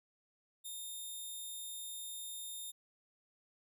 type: tone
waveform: 5% pulse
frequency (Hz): 3650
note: A#7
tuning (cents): -37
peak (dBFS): -35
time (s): 0.64-2.72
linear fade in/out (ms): 20
effects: none